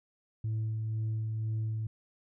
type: tone with tremolo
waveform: sine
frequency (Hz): 110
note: A2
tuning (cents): 0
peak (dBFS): -27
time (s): 0.44-1.87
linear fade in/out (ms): 5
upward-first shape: sine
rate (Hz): 2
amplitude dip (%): 30
effects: tanh soft clip ceiling -28 dBFS